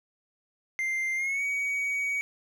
triangle tone with pitch glide, 2093 to 2256 Hz, C7 to C#7, 0 to +30 cents, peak -25 dBFS, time 0.79-2.21 s, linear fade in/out 0 ms, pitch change +130 cents, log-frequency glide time 1.15-1.44 s, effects none

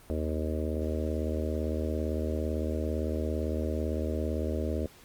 harmonic tone, 77.78 Hz, D#2, in tune, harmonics 1 / 3 / 4 / 5 / 6 / 7 / 8, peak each -31 / -36 / -37 / -38 / -39 / -39 / -40 dBFS, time 0.1-4.86 s, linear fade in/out 0 ms, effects pink hiss -55 dBFS RMS until 5.04 s + Opus 32 kbps

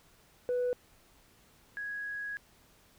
sine tone pair in turn, 493.9 / 1661.3 Hz, B4 / G#6, 0 / 0 cents, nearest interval octave + major sixth, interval 2100 cents, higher second, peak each -26 / -35 dBFS, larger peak first, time 0.49-0.73 / 1.77-2.37 s, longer second, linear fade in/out 0 ms, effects tanh soft clip ceiling -26 dBFS + pink hiss -63 dBFS RMS until 2.98 s

